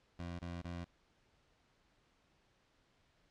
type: tone bursts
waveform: 20% pulse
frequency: 86.7 Hz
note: F2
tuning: 12 cents flat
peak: -37 dBFS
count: 3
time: 0.19-0.844 s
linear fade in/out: 5 ms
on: 200 ms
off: 27 ms
effects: pink hiss -73 dBFS RMS until 3.3 s + low-pass 5000 Hz 12 dB/octave